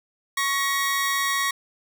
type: tone pair together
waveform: sawtooth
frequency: 1108.7 / 1900.5 Hz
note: C#6 / A#6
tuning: 0 / +33 cents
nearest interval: major sixth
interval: 933 cents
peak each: -21 dBFS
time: 0.37-1.51 s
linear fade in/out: 5 ms
effects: none